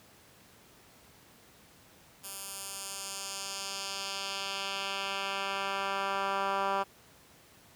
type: tone with band-pass filter sweep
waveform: 10% pulse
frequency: 196 Hz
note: G3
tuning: in tune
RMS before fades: -35 dBFS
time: 2.23-6.84 s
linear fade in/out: 20 ms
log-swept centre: 12000 to 1100 Hz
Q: 1.1
effects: pink hiss -58 dBFS RMS until 7.75 s + high-pass 80 Hz 12 dB/octave